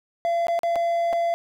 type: tone with dropouts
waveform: triangle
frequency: 681 Hz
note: F5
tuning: 44 cents flat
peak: -18 dBFS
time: 0.25-1.34 s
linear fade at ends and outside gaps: 0 ms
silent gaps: 0.469-0.483 / 0.591-0.633 / 0.757-0.761 / 1.128-1.132 s
effects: none